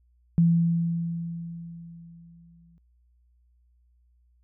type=tone with exponential decay; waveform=sine; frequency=168.3 Hz; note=E3; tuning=36 cents sharp; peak=-15 dBFS; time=0.38-2.78 s; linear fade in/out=0 ms; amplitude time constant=520 ms; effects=added 60 Hz sine -60 dBFS peak until 4.43 s